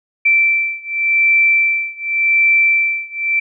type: beating tone pair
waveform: sine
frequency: 2337 / 2337.88 Hz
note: D7 / D7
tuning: -9 / -8 cents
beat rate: 0.88 Hz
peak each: -14 / -15 dBFS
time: 0.25-3.4 s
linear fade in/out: 10 ms
effects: none